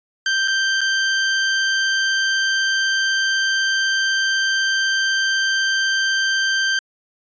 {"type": "tone with dropouts", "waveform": "sawtooth", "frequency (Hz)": 1568, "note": "G6", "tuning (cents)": 0, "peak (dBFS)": -13, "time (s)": [0.26, 6.79], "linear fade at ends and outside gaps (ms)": 2, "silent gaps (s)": [[0.477, 0.481], [0.808, 0.814]], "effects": ["resampled to 16000 Hz"]}